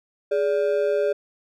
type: ring-modulated tone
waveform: triangle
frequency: 497.3 Hz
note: B4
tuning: 12 cents sharp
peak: -14 dBFS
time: 0.31-1.13 s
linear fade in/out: 10 ms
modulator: 81.5 Hz
effects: none